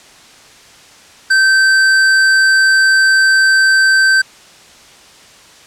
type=tone; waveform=square; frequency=1552 Hz; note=G6; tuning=18 cents flat; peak=-8 dBFS; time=1.3-4.22 s; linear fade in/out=10 ms; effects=white hiss -41 dBFS RMS until 5.66 s + low-pass 7000 Hz 12 dB/octave